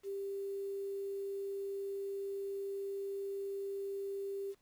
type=tone with quantisation; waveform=sine; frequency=395.3 Hz; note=G4; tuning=15 cents sharp; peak=-37 dBFS; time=0.03-4.55 s; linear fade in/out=50 ms; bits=10; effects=pink hiss -75 dBFS RMS until 4.61 s